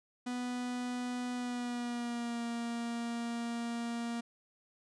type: tone with pitch glide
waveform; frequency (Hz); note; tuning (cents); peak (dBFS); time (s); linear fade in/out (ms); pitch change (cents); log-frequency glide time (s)
45% pulse; 246.9 to 234.5; B3 to A#3; 0 to +11; -35; 0.26-4.21; 10; -89; 1.34-2.43
effects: resampled to 22050 Hz